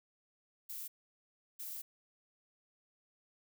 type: noise bursts at uneven times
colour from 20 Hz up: violet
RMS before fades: -44 dBFS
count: 2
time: 0.69-0.88 / 1.59-1.82 s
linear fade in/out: 10 ms
effects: none